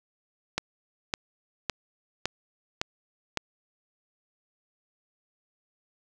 click train, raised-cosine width 0.2 ms, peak -9 dBFS, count 6, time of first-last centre 0.58-3.373 s, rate 1.79 Hz, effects none

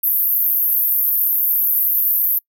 white band-pass noise, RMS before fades -17 dBFS, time 0.03-2.39 s, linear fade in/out 10 ms, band 12000 to 15000 Hz, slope 96 dB/octave, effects noise-tail reverb RT60 0.1 s tail -26 dB re dry

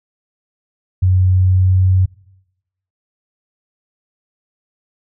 sine tone with pitch glide, 92.5 to 93.3 Hz, F#2 to F#2, 0 to +15 cents, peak -9 dBFS, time 1.02-2.06 s, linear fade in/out 10 ms, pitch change +15 cents, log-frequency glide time 1.32-1.9 s, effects noise-tail reverb RT60 0.9 s tail -23 dB re dry

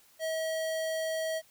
square tone, 641 Hz, E5, 49 cents flat, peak -31 dBFS, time 0.19-1.42 s, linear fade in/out 50 ms, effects white hiss -62 dBFS RMS until 1.5 s

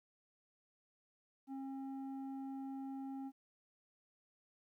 square tone with low-pass filter, 269.5 Hz, C#4, 49 cents flat, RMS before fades -45 dBFS, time 1.47-3.32 s, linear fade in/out 50 ms, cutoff 610 Hz, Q 3.4, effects 13-bit

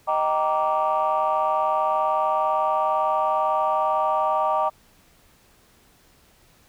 sine chord, Eb major seventh, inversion none, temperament just, 622.3 / 777.8 / 933.4 / 1166.7 Hz, Eb5 / G5 / Bb5 / D6, 0 / -14 / +2 / -12 cents, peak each -24 dBFS, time 0.07-4.7 s, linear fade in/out 20 ms, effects tanh soft clip ceiling -12 dBFS + pink hiss -57 dBFS RMS until 6.68 s

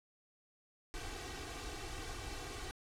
pink noise with comb filter, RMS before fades -44 dBFS, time 0.94-2.71 s, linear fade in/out 0 ms, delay 2.6 ms, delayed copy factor +0.95, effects low-pass 8000 Hz 12 dB/octave

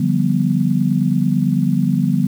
sine chord, G dominant seventh, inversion second, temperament just, 147 / 176.4 / 196 / 245 Hz, D3 / F3 / G3 / B3, +2 / +18 / 0 / -14 cents, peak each -19 dBFS, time 0-2.27 s, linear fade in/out 5 ms, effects 7-bit

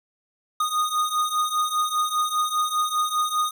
square beating tone pair, 1232 / 1237 Hz, D#6 / D#6, -17 / -10 cents, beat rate 5 Hz, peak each -27 / -24 dBFS, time 0.6-3.51 s, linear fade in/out 5 ms, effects none

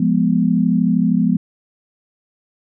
sine chord, F diminished, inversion none, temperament equal, 174.61 / 207.7 / 246.9 Hz, F3 / Ab3 / Cb4, 0 / 0 / 0 cents, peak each -17 dBFS, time 0-1.37 s, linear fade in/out 5 ms, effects none

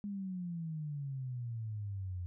sine exponential sweep, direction down, 206.6 to 87.31 Hz, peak -37 dBFS, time 0.04-2.26 s, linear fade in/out 0 ms, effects none

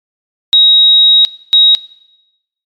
sine tone pair in turn, 3800 / 3800 Hz, A#7 / A#7, +33 / +33 cents, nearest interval unison, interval 0 cents, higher neither, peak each -3 dBFS, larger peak neither, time 0.53-1.25 / 1.53-1.75 s, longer first, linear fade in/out 0 ms, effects noise-tail reverb RT60 0.9 s tail -19 dB re dry + MP3 96 kbps

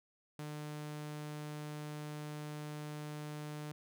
sawtooth tone, 150 Hz, D3, 37 cents sharp, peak -38 dBFS, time 0.39-3.72 s, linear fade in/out 2 ms, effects none

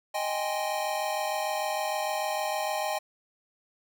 square chord, Ab major seventh, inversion second, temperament equal, 622.3 / 784 / 830.6 / 1046.5 Hz, Eb5 / G5 / Ab5 / C6, 0 / 0 / 0 / 0 cents, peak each -33 / -34 / -34 / -39 dBFS, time 0.14-2.99 s, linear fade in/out 10 ms, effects none

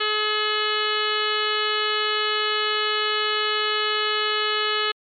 harmonic tone, 425.8 Hz, G#4, 43 cents sharp, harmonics 1 / 2 / 3 / 4 / 5 / 6 / 7 / 8 / 9 / 10, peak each -28 / -38 / -26 / -29 / -32 / -33 / -27 / -31 / -34 / -32 dBFS, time 0-4.92 s, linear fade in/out 10 ms, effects MP3 96 kbps

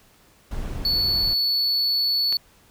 brown noise, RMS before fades -30 dBFS, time 0.51-1.34 s, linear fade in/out 5 ms
triangle tone, 4435 Hz, C#8, in tune, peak -18 dBFS, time 0.85-2.37 s, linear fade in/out 2 ms
click, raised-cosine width 0.2 ms, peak -16 dBFS, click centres 2.326 s
effects pink hiss -56 dBFS RMS until 2.7 s

